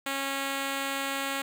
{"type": "tone", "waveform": "5% pulse", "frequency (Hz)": 274.1, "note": "C#4", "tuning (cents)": -19, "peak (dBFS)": -18, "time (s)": [0.06, 1.42], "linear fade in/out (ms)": 5, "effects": []}